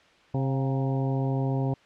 harmonic tone with a mistuned harmonic, 133.8 Hz, C3, 39 cents sharp, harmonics 1 / 2 / 3 / 4 / 5 / 6 / 7, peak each -25 / -31 / -35 / -37 / -39 / -41 / -42 dBFS, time 0.34-1.74 s, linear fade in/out 5 ms, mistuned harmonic 5, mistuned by +68 cents, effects white hiss -57 dBFS RMS until 1.85 s + low-pass 3000 Hz 12 dB/octave

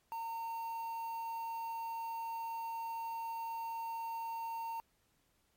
triangle tone with quantisation, 914 Hz, A#5, 34 cents flat, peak -36 dBFS, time 0.12-4.8 s, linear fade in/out 0 ms, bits 9, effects pink hiss -75 dBFS RMS until 5.56 s + MP3 64 kbps

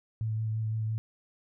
sine tone with vibrato, 110 Hz, A2, in tune, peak -28 dBFS, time 0.21-0.98 s, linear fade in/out 0 ms, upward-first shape sine, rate 5.9 Hz, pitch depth 16 cents each way, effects none

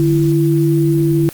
sine tone pair together, 148.74 / 333.9 Hz, D3 / E4, +22 / +22 cents, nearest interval octave + major second, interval 1400 cents, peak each -13 dBFS, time 0-1.29 s, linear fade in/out 0 ms, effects white hiss -36 dBFS RMS until 1.33 s + Opus 32 kbps

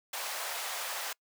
pink high-pass noise, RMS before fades -37 dBFS, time 0.13-1.13 s, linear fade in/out 5 ms, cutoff 640 Hz, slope 24 dB/octave, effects noise-tail reverb RT60 0.1 s tail -26 dB re dry

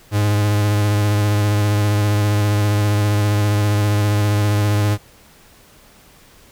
45% pulse tone with vibrato, 103.83 Hz, G#2, in tune, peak -14 dBFS, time 0.11-4.98 s, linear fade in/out 50 ms, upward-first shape sine, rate 15 Hz, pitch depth 25 cents each way, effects pink hiss -48 dBFS RMS until 6.51 s

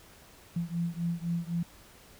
sine beating tone pair, 168.6 / 172.5 Hz, E3 / F3, +39 / -21 cents, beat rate 3.9 Hz, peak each -32 / -33 dBFS, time 0.56-1.63 s, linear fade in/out 5 ms, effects pink hiss -55 dBFS RMS until 2.19 s

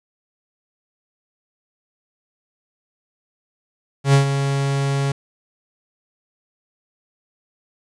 45% pulse tone with ADSR envelope, 138.59 Hz, C#3, in tune, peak -9 dBFS, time 4.04-5.12 s, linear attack 97 ms, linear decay 110 ms, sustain -9 dB, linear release 5 ms, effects resampled to 22050 Hz + 8-bit

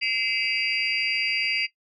sine tone cluster, 2070 / 2304 / 2581 / 2808 / 4756 Hz, C7 / D7 / E7 / F7 / D8, -19 / -34 / -37 / +9 / +21 cents, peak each -29 dBFS, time 0.01-1.67 s, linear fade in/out 20 ms, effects noise-tail reverb RT60 0.1 s tail -18 dB re dry + tanh soft clip ceiling -12 dBFS

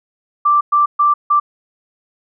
sine tone bursts at uneven times, 1174.7 Hz, D6, in tune, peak -9 dBFS, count 4, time 0.45-0.61 / 0.72-0.86 / 0.99-1.14 / 1.3-1.4 s, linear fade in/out 10 ms, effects none

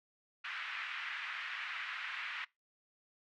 white band-pass noise, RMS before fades -42 dBFS, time 0.44-2.45 s, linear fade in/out 10 ms, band 1300 to 2500 Hz, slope 24 dB/octave, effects noise-tail reverb RT60 0.2 s tail -22 dB re dry

